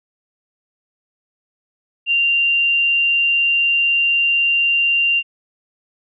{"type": "tone", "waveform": "sine", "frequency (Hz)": 2778, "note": "F7", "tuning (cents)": -10, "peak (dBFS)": -13, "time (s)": [2.06, 5.23], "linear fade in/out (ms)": 50, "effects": []}